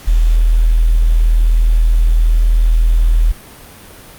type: tone with quantisation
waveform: sine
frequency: 40.49 Hz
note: E1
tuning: 30 cents flat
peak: -7 dBFS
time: 0.07-3.32 s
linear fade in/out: 10 ms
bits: 6
effects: pink hiss -37 dBFS RMS until 4.18 s + Opus 48 kbps